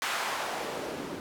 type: noise with band-pass filter sweep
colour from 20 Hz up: white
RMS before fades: -34 dBFS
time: 0.02-1.2 s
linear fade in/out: 0 ms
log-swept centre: 1500 to 220 Hz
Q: 1.1
effects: none